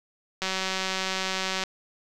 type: click train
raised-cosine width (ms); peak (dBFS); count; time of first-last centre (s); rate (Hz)
0.2; -11; 231; 0.42-1.637; 189
effects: none